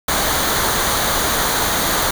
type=noise with comb filter; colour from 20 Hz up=pink; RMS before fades=-18 dBFS; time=0.08-2.11 s; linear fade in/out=5 ms; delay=0.38 ms; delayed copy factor=-0.55; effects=none